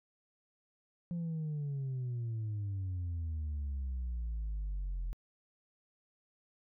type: exponential sweep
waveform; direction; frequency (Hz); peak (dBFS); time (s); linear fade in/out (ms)
sine; down; 174.61 to 42; -32; 1.11-5.13; 0
effects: tanh soft clip ceiling -33 dBFS